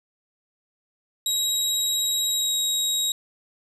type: tone with pitch glide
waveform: 25% pulse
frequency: 3829 to 3805 Hz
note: A#7 to A#7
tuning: +46 to +35 cents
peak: -17 dBFS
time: 1.26-3.12 s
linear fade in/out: 2 ms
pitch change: -11 cents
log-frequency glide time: 2.32-2.54 s
effects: none

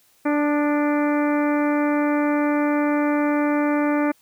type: harmonic tone with a mistuned harmonic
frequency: 293.7 Hz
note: D4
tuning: in tune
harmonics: 1 / 2 / 3 / 4 / 5 / 6 / 7 / 8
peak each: -19 / -25 / -29 / -31 / -33 / -35 / -36 / -37 dBFS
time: 0.25-4.12 s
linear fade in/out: 10 ms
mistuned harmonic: 4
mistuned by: +23 cents
effects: white hiss -59 dBFS RMS until 4.21 s

